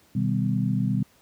sine tone cluster, 125.6 / 154.5 / 195.7 / 250.6 Hz, B2 / D#3 / G3 / B3, +30 / -12 / -3 / +25 cents, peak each -25 / -29 / -25 / -30 dBFS, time 0.15-1.03 s, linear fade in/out 5 ms, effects pink hiss -59 dBFS RMS until 1.21 s + high-pass 80 Hz 12 dB/octave

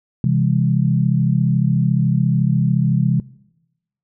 sine chord, C augmented, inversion none, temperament equal with one note detuned, 130.81 / 164.81 / 202.4 Hz, C3 / E3 / G#3, 0 / 0 / -44 cents, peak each -16 / -18 / -21 dBFS, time 0.24-3.2 s, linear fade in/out 2 ms, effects noise-tail reverb RT60 0.9 s tail -21 dB re dry

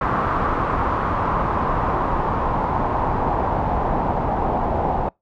pink noise with low-pass filter sweep, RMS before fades -21 dBFS, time 0.01-5.09 s, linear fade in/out 5 ms, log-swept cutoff 1200 to 800 Hz, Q 3.3, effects noise-tail reverb RT60 0.2 s tail -26 dB re dry

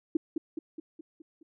sine tone with echo, 320 Hz, D#4, 49 cents sharp, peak -21 dBFS, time 0.15-0.17 s, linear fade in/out 5 ms, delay 210 ms, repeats 6, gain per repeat -5 dB, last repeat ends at 1.43 s, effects none

